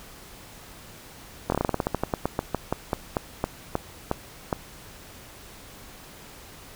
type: slowing click train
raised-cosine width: 1 ms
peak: -9 dBFS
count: 23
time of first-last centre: 1.5-4.528 s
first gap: 22 ms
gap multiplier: 1.15
effects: pink hiss -46 dBFS RMS until 6.75 s